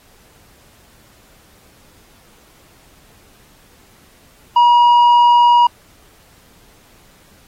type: tone with tanh clipping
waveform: sine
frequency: 959 Hz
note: A#5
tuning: 49 cents sharp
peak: -8 dBFS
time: 4.56-5.67 s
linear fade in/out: 5 ms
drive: 5 dB
effects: pink hiss -50 dBFS RMS until 7.47 s + AAC 48 kbps